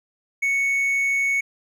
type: tone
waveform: triangle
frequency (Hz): 2217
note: C#7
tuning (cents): 0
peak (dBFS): -17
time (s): 0.42-1.41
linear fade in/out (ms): 10
effects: none